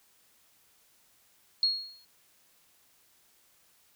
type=tone with exponential decay; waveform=sine; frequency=4300 Hz; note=C8; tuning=47 cents sharp; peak=-20 dBFS; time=1.63-2.05 s; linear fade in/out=1 ms; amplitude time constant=91 ms; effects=white hiss -65 dBFS RMS until 3.95 s